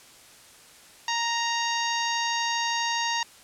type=harmonic tone; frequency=932.3 Hz; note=A#5; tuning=in tune; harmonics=1 / 2 / 3 / 4 / 5 / 6 / 7; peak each=-28 / -31 / -33 / -34 / -35 / -36 / -36 dBFS; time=1.08-3.23 s; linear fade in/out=2 ms; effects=white hiss -51 dBFS RMS until 3.43 s + low-pass 10000 Hz 12 dB/octave